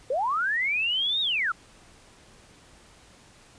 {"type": "linear two-way sweep", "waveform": "sine", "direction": "up then down", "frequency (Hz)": [478.5, 3798, 1254], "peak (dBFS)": -23, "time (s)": [0.1, 1.52], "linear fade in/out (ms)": 5, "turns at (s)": 1.21, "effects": ["pink hiss -54 dBFS RMS until 3.58 s", "resampled to 22050 Hz"]}